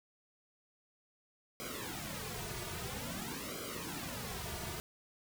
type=noise with flanger; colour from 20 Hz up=pink; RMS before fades=-42 dBFS; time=1.6-4.8 s; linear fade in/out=0 ms; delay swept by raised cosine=1.1 to 3.8 ms; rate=0.5 Hz; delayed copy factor=-0.95; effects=none